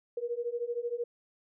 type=beating tone pair; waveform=sine; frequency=469.5 / 482.5 Hz; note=A#4 / B4; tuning=+12 / -40 cents; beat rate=13 Hz; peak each=-35 / -34 dBFS; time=0.17-1.04 s; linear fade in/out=5 ms; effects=none